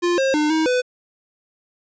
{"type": "tone with pitch steps", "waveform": "square", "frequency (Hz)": [349.5, 535, 301.8, 317.1, 499.9], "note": ["F4", "C5", "D4", "D#4", "B4"], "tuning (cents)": [1, 38, 47, 33, 21], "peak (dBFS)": -17, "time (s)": [0.02, 0.82], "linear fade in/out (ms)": 20, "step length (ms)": 160, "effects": ["resampled to 16000 Hz"]}